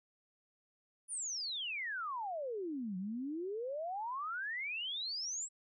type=exponential two-way sweep; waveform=sine; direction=down then up; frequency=9956 to 179.3 to 7900 Hz; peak=-37 dBFS; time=1.08-5.49 s; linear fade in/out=50 ms; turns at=2.97 s; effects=none